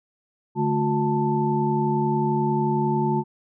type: tone cluster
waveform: sine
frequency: 145.9 / 217.1 / 360.7 / 883 Hz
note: D3 / A3 / F#4 / A5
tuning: -11 / -23 / -44 / +6 cents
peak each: -25 dBFS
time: 0.55-3.24 s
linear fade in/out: 50 ms
effects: none